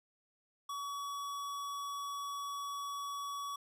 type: tone with hard clipping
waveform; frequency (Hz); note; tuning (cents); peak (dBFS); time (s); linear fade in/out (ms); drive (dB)
sine; 1132; C#6; +36; -40; 0.69-3.56; 5; 18
effects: none